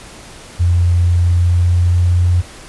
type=tone with pitch glide; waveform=sine; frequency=87.31 to 88.48 Hz; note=F2 to F2; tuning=0 to +23 cents; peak=-9 dBFS; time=0.59-2.42 s; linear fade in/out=20 ms; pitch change=+23 cents; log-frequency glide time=1.2-2.25 s; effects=pink hiss -36 dBFS RMS until 2.68 s + resampled to 24000 Hz